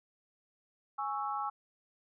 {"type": "chord", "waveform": "sine", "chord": "C# minor", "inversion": "second", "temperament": "equal", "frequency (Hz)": [830.6, 1108.7, 1318.5], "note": ["G#5", "C#6", "E6"], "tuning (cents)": [0, 0, 0], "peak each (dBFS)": [-36, -38, -38], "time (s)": [0.98, 1.5], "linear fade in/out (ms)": 10, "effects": []}